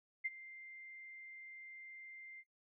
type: tone with ADSR envelope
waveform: sine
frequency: 2093 Hz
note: C7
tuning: in tune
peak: -34 dBFS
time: 0.24-2.44 s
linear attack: 17 ms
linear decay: 32 ms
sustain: -17 dB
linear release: 48 ms
effects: noise-tail reverb RT60 0.1 s tail -17 dB re dry